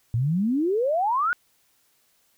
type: exponential sweep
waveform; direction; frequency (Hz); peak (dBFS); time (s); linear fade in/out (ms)
sine; up; 110 to 1500; -20; 0.14-1.33; 0
effects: white hiss -65 dBFS RMS until 2.37 s